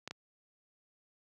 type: clicks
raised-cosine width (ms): 0.2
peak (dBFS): -23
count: 2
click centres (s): 0.076 / 0.11
effects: high-pass 100 Hz 12 dB/octave